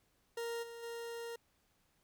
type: tone with level steps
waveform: 40% pulse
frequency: 466.2 Hz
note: A#4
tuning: in tune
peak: -37 / -46 / -41 dBFS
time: 0.37-1.36 s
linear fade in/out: 5 ms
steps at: 0.62 / 0.82 s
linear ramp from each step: 20 ms
effects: pink hiss -75 dBFS RMS until 2.03 s